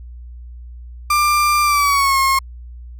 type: tone with pitch glide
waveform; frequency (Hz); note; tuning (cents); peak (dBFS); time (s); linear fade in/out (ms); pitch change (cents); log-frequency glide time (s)
35% pulse; 1189 to 1077.8; D6 to C#6; +21 to -49; -11; 1.1-2.39; 5; -170; 1.63-2.19
effects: added 60 Hz sine -32 dBFS peak until 2.99 s